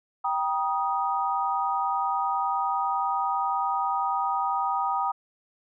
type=chord; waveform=sine; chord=Eb major; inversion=first; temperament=equal with one note detuned; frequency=784 / 954.1 / 1244.5 Hz; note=G5 / Bb5 / Eb6; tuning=0 / +40 / 0 cents; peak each=-28 dBFS; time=0.24-5.12 s; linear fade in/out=10 ms; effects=none